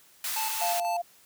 white high-pass noise, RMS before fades -32 dBFS, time 0.24-0.8 s, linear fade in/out 2 ms, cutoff 1000 Hz, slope 12 dB/octave
square tone with tremolo, 880 Hz, A5, in tune, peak -31 dBFS, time 0.36-0.97 s, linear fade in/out 5 ms, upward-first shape square, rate 4.1 Hz, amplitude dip 55%
sine tone, 695 Hz, F5, 9 cents flat, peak -27 dBFS, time 0.61-1.02 s, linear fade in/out 10 ms
effects white hiss -58 dBFS RMS until 1.25 s + high-pass 80 Hz 12 dB/octave

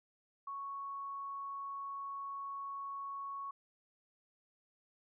sine tone, 1108.7 Hz, C#6, in tune, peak -40 dBFS, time 0.47-3.51 s, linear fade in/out 5 ms, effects none

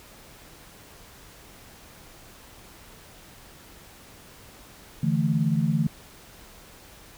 sine chord, D suspended second, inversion none, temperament equal, 146.83 / 164.81 / 220 Hz, D3 / E3 / A3, 0 / 0 / 0 cents, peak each -25 / -24 / -26 dBFS, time 5.03-5.87 s, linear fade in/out 5 ms, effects pink hiss -49 dBFS RMS until 7.17 s

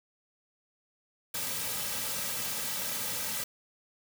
white noise with comb filter, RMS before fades -34 dBFS, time 1.34-3.44 s, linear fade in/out 5 ms, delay 2.8 ms, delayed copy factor -0.7, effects none

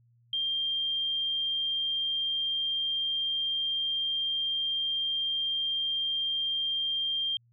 sine tone, 3188 Hz, G7, 28 cents sharp, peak -27 dBFS, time 0.33-7.37 s, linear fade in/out 2 ms, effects added 118 Hz sine -61 dBFS peak until 7.52 s

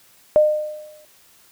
sine tone with exponential decay, 608 Hz, D#5, 40 cents flat, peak -8 dBFS, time 0.36-1.05 s, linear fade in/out 0 ms, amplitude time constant 150 ms, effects white hiss -53 dBFS RMS until 1.51 s

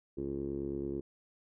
10% pulse tone with low-pass filter, 69.3 Hz, C#2, in tune, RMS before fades -37 dBFS, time 0.17-1.01 s, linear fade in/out 10 ms, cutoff 370 Hz, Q 4.9, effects none

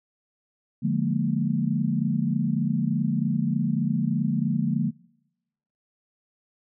sine chord, Bb dominant seventh, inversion first, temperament just, 145.68 / 174.81 / 209.8 / 233.1 Hz, D3 / F3 / Ab3 / Bb3, -14 / +2 / +18 / 0 cents, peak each -27 dBFS, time 0.82-4.91 s, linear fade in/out 20 ms, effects noise-tail reverb RT60 1.0 s tail -26 dB re dry

